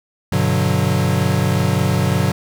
square chord, G major seventh, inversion none, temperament equal, 98 / 123.47 / 146.83 / 185 Hz, G2 / B2 / D3 / F#3, 0 / 0 / 0 / 0 cents, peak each -21 dBFS, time 0.32-2.32 s, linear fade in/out 5 ms, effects none

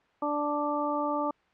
harmonic tone, 293.7 Hz, D4, in tune, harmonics 1 / 2 / 3 / 4, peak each -32 / -32 / -32 / -32 dBFS, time 0.22-1.31 s, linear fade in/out 5 ms, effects white hiss -65 dBFS RMS until 1.53 s + low-pass 2000 Hz 12 dB/octave

